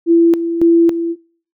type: tone with tremolo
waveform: sine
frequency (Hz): 335.8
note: E4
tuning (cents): +32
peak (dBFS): -6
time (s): 0.06-1.16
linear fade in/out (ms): 50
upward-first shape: square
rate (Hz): 1.8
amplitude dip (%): 65
effects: noise-tail reverb RT60 0.5 s tail -22 dB re dry